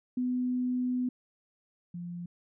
sine tone pair in turn, 250.3 / 174.15 Hz, B3 / F3, +23 / -5 cents, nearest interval tritone, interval 628 cents, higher first, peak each -27 / -36 dBFS, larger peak first, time 0.17-1.09 / 1.94-2.26 s, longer first, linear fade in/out 5 ms, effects none

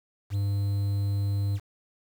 triangle tone with quantisation, 100 Hz, G2, 35 cents sharp, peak -22 dBFS, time 0.3-1.6 s, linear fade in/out 50 ms, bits 8, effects none

